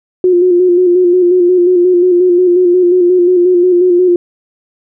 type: tone with vibrato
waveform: sine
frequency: 358.1 Hz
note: F4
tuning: 43 cents sharp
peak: -5 dBFS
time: 0.24-4.16 s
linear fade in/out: 2 ms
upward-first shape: square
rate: 5.6 Hz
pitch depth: 35 cents each way
effects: none